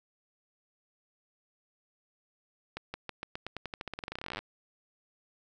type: accelerating click train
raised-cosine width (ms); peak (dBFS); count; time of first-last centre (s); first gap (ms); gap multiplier
0.3; -21; 30; 2.77-4.39; 170; 0.9
effects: none